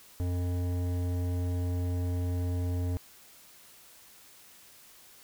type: tone with hard clipping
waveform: triangle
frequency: 89 Hz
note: F2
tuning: 33 cents sharp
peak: -30 dBFS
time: 0.2-2.97 s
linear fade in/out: 0 ms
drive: 17 dB
effects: white hiss -55 dBFS RMS until 5.23 s